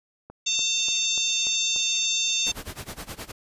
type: click train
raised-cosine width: 1 ms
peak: -27 dBFS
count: 6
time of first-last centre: 0.3-1.762 s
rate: 3.42 Hz
type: harmonic tone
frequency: 902 Hz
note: A5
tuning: 43 cents sharp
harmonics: 3 / 4 / 5 / 6 / 7 / 8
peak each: -30 / -25 / -35 / -36 / -28 / -33 dBFS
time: 0.46-2.52 s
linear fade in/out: 10 ms
type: noise with tremolo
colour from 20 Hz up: pink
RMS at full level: -34 dBFS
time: 2.46-3.32 s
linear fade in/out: 10 ms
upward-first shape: sine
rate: 9.6 Hz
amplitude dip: 90%
effects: resampled to 32000 Hz